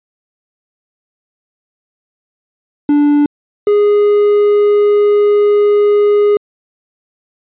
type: tone pair in turn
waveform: triangle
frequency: 291.9 / 413.2 Hz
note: D4 / G#4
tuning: -10 / -9 cents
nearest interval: tritone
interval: 601 cents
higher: second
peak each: -5 dBFS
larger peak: neither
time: 2.89-3.26 / 3.67-6.37 s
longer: second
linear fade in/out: 2 ms
effects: resampled to 8000 Hz